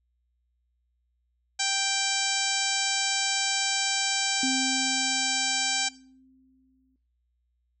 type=harmonic tone; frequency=784 Hz; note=G5; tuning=in tune; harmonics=1 / 2 / 3 / 4 / 5 / 6 / 7 / 8 / 9 / 10; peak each=-34 / -34 / -34 / -34 / -34 / -34 / -34 / -34 / -34 / -34 dBFS; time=1.59-5.89 s; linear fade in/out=10 ms
type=tone with exponential decay; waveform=sine; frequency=261.6 Hz; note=C4; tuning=in tune; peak=-26 dBFS; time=4.43-6.96 s; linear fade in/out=2 ms; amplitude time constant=550 ms
effects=noise-tail reverb RT60 0.4 s tail -18 dB re dry + added 60 Hz sine -70 dBFS peak until 7.8 s